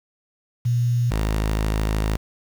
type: tone pair in turn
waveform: sine / sawtooth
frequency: 120.4 / 53.15 Hz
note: B2 / G#1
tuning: -44 / +41 cents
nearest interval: octave + major second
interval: 1415 cents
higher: first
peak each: -17 / -16 dBFS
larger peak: second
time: 0.65-1.11 / 1.11-2.17 s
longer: second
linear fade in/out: 10 ms
effects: 7-bit